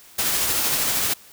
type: noise with tremolo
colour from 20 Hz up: white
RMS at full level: -21 dBFS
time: 0.18-1.14 s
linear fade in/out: 10 ms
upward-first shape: sine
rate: 13 Hz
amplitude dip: 25%
effects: white hiss -48 dBFS RMS until 1.32 s